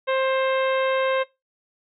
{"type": "harmonic tone with a mistuned harmonic", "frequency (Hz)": 528, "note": "C5", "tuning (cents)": 16, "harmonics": [1, 2, 3, 4, 5, 6, 7], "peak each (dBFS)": [-21, -27, -31, -33, -35, -37, -38], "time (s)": [0.07, 1.24], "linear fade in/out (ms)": 20, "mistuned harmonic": 7, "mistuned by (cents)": 28, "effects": ["noise-tail reverb RT60 0.2 s tail -19 dB re dry"]}